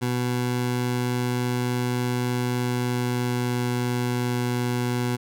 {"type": "tone with pitch glide", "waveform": "20% pulse", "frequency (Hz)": [123.47, 122.76], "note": ["B2", "B2"], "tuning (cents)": [0, -10], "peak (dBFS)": -18, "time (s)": [0.01, 5.17], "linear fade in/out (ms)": 20, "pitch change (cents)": -10, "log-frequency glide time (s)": [2.51, 3.74], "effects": []}